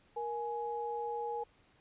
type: tone pair together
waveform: sine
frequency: 470 / 836.6 Hz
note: A#4 / G#5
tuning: +14 / +12 cents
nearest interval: minor seventh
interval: 998 cents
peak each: -38 / -37 dBFS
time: 0.16-1.44 s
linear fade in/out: 10 ms
effects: pink hiss -67 dBFS RMS until 1.8 s + resampled to 8000 Hz